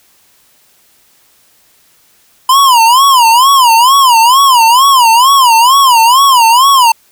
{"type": "tone with vibrato", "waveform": "square", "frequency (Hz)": 1003, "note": "B5", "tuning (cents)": 26, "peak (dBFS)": -4, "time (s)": [2.49, 6.92], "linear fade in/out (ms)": 5, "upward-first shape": "sine", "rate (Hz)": 2.2, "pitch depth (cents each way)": 190, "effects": ["white hiss -49 dBFS RMS until 7.11 s"]}